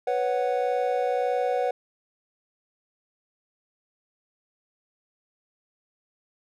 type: chord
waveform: triangle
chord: B suspended second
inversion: none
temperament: just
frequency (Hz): 493.9 / 555.6 / 740.8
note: B4 / C#5 / F#5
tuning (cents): 0 / +4 / +2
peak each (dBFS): -24 / -27 / -25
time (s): 0.07-1.71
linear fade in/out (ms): 5
effects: none